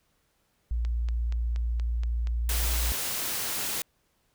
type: tone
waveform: sine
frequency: 58.27 Hz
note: A#1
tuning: in tune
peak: -25 dBFS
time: 0.71-2.92 s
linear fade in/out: 0 ms
type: click train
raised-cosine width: 0.2 ms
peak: -26 dBFS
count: 11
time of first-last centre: 0.85-3.22 s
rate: 4.22 Hz
type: noise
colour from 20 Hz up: white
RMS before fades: -31 dBFS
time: 2.49-3.82 s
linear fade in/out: 2 ms
effects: pink hiss -71 dBFS RMS until 4.34 s